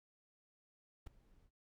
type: noise with ADSR envelope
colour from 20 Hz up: brown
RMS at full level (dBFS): -43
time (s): 1.06-1.51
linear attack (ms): 11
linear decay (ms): 6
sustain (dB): -24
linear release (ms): 72
effects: none